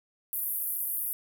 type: band-pass noise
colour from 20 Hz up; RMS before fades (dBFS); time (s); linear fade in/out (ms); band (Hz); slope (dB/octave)
white; -32; 0.33-1.13; 0; 11000 to 15000; 48
effects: none